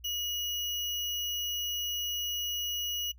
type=tone with sample-and-hold; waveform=sine; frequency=2900 Hz; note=F#7; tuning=35 cents flat; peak=-31 dBFS; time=0.04-3.12 s; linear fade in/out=10 ms; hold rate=8820 Hz; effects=noise-tail reverb RT60 0.1 s tail -23 dB re dry + added 60 Hz sine -51 dBFS peak until 3.18 s